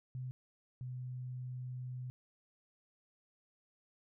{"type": "tone pair in turn", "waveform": "sine", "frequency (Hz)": [127.8, 126.26], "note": ["C3", "B2"], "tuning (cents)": [-40, 39], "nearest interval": "unison", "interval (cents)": 21, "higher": "first", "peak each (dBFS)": [-39, -40], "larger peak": "first", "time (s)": [[0.15, 0.31], [0.81, 2.1]], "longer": "second", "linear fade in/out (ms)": 0, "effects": []}